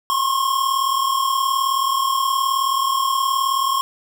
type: tone pair together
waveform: square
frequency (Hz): 1046.5 / 1085.4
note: C6 / C#6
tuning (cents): 0 / -37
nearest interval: minor second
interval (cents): 63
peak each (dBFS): -24 / -19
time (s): 0.1-3.81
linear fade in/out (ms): 0
effects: none